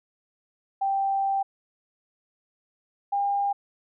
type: tone pair in turn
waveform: sine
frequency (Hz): 784 / 803.3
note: G5 / G5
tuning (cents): 0 / +42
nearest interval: unison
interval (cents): 42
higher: second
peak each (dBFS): -22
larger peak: neither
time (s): 0.81-1.43 / 3.12-3.53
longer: first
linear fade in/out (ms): 10
effects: none

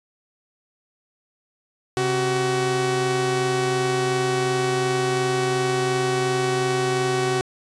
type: tone pair together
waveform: sawtooth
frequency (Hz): 132.9 / 375.9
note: C3 / F#4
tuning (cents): +27 / +27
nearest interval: octave + tritone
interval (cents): 1800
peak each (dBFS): -22 / -17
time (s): 1.97-7.41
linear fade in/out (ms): 0
effects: resampled to 22050 Hz

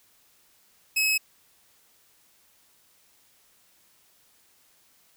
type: tone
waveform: sawtooth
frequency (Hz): 2567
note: E7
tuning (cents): -47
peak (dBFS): -18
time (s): 0.96-1.18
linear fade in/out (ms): 10
effects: white hiss -62 dBFS RMS until 5.16 s

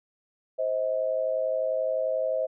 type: tone pair together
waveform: sine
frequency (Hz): 523.3 / 634.7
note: C5 / D#5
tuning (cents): 0 / +34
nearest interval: minor third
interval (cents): 334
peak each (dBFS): -27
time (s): 0.58-2.47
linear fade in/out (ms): 20
effects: none

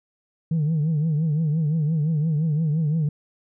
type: tone with vibrato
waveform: sine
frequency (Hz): 155.56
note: D#3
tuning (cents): 0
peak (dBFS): -17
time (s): 0.51-3.09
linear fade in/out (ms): 5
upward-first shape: triangle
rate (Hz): 5.8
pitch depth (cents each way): 130
effects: tanh soft clip ceiling -17 dBFS

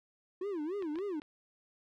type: tone with vibrato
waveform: triangle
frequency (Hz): 349.2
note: F4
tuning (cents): 0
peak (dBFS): -32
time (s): 0.41-1.2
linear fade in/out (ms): 5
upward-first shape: sine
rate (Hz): 3.5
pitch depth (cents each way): 290
type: clicks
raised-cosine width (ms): 0.3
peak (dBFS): -33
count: 4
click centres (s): 0.824 / 0.957 / 0.987 / 1.219
effects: none

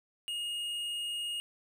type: tone with hard clipping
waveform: sine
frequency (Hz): 2859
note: F7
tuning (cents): +40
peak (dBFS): -35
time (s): 0.28-1.4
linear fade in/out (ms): 0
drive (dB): 7
effects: none

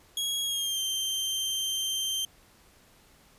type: tone with pitch glide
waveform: sawtooth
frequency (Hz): 3310 to 3141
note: G#7 to G7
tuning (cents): -6 to +3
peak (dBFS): -25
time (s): 0.17-2.25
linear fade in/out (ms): 2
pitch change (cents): -91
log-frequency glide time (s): 0.44-0.82
effects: pink hiss -59 dBFS RMS until 3.38 s + resampled to 32000 Hz

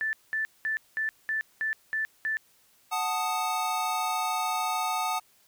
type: tone bursts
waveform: sine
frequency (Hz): 1760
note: A6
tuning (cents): 0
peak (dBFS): -26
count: 8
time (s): 0.01-2.37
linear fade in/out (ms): 0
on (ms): 120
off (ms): 200
type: chord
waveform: square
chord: D# diminished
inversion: first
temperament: equal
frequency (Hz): 740 / 880 / 1244.5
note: F#5 / A5 / D#6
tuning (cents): 0 / 0 / 0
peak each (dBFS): -32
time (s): 2.91-5.2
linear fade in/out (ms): 20
effects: white hiss -63 dBFS RMS until 5.47 s

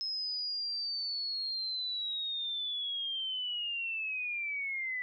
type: linear sweep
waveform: sine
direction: down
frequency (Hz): 5170 to 1975.5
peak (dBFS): -33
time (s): 0.01-5.02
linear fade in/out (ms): 0
effects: none

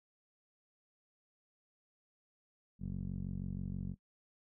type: tone with low-pass filter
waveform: 15% pulse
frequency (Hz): 46.25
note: F#1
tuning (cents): 0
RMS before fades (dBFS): -40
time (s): 2.79-3.96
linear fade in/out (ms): 50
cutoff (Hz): 210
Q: 2.9
effects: noise-tail reverb RT60 0.1 s tail -21 dB re dry

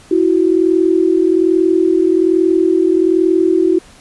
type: tone pair together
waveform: sine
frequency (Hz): 329.6 / 370.8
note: E4 / F#4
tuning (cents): 0 / +4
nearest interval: major second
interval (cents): 204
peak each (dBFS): -12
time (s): 0.11-3.79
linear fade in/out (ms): 5
effects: pink hiss -43 dBFS RMS until 4 s + resampled to 24000 Hz

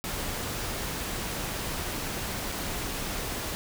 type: noise with dropouts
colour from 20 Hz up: pink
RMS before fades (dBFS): -33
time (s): 0.04-3.55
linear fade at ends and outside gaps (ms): 0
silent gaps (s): 2.518-2.522
effects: none

